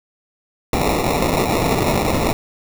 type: noise with sample-and-hold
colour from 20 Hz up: white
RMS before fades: -18 dBFS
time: 0.73-2.33 s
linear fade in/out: 2 ms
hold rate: 1575 Hz
effects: none